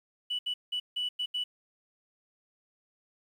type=tone bursts at uneven times; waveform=sine; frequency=2960 Hz; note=F#7; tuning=in tune; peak=-28 dBFS; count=6; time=0.3-0.39 / 0.46-0.54 / 0.72-0.8 / 0.96-1.09 / 1.19-1.26 / 1.34-1.44 s; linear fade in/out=10 ms; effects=tanh soft clip ceiling -25 dBFS + 10-bit